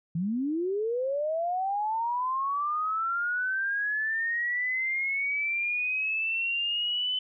sine linear sweep, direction up, 157 to 3033 Hz, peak -26 dBFS, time 0.15-7.19 s, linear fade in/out 5 ms, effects none

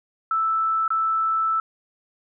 sine tone with dropouts, 1318.5 Hz, E6, in tune, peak -19 dBFS, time 0.31-1.6 s, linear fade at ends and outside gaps 2 ms, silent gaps 0.879-0.904 s, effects none

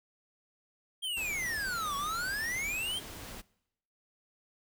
square exponential two-way sweep, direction down then up, 3240 to 1106 to 3240 Hz, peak -33 dBFS, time 1.02-3 s, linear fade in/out 20 ms, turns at 1.96 s
pink noise, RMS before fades -45 dBFS, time 1.16-3.42 s, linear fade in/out 20 ms
effects noise-tail reverb RT60 0.8 s tail -22 dB re dry

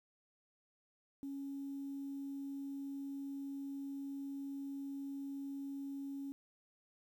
sine tone, 277.2 Hz, C#4, in tune, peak -40 dBFS, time 1.23-6.32 s, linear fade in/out 0 ms, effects tanh soft clip ceiling -36 dBFS + 11-bit

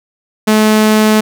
sawtooth tone, 215.5 Hz, A3, 36 cents flat, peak -3 dBFS, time 0.47-1.21 s, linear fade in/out 10 ms, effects none

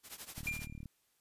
white noise with tremolo, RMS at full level -44 dBFS, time 0.03-0.68 s, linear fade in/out 50 ms, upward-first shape triangle, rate 12 Hz, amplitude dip 90%
click train, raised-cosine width 5 ms, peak -34 dBFS, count 19, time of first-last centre 0.38-0.857 s, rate 37.7 Hz
triangle tone with exponential decay, 2392 Hz, D7, 31 cents sharp, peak -30 dBFS, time 0.47-0.84 s, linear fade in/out 1 ms, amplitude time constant 79 ms
effects white hiss -75 dBFS RMS until 1.2 s + resampled to 32000 Hz

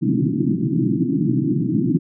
white band-pass noise, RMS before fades -19 dBFS, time 0.01-1.99 s, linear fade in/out 20 ms, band 120 to 340 Hz, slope 96 dB/octave, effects none

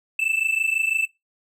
triangle tone pair together, 2630 / 2656 Hz, E7 / E7, -5 / +12 cents, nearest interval unison, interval 17 cents, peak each -21 dBFS, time 0.19-1.06 s, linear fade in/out 5 ms, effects noise-tail reverb RT60 0.2 s tail -21 dB re dry

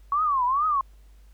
sine tone with vibrato, 1108.7 Hz, C#6, in tune, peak -20 dBFS, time 0.12-0.81 s, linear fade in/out 2 ms, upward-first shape triangle, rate 2.3 Hz, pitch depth 250 cents each way, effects added 50 Hz sine -48 dBFS peak until 1.33 s + pink hiss -65 dBFS RMS until 1.33 s

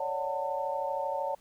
sine chord, D major seventh, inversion third, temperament equal with one note detuned, 554.4 / 587.3 / 740 / 896.9 Hz, C#5 / D5 / F#5 / A5, 0 / 0 / 0 / +33 cents, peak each -34 / -37 / -38 / -33 dBFS, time 0-1.35 s, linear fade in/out 5 ms, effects pink hiss -63 dBFS RMS until 1.4 s

